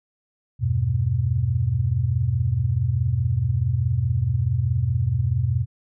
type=chord; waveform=sine; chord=E minor; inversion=none; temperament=just; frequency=82.41 / 98.89 / 123.61 Hz; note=E2 / G2 / B2; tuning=0 / +16 / +2 cents; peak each=-26 / -24 / -21 dBFS; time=0.59-5.66 s; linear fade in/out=50 ms; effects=none